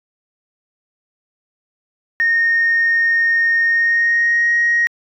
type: tone with pitch glide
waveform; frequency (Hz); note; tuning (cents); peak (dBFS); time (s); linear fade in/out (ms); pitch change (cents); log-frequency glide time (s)
sine; 1844 to 1880.6; A#6 to A#6; -19 to +15; -11; 2.2-4.87; 0; +34; 3.64-4.53
effects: tanh soft clip ceiling -8 dBFS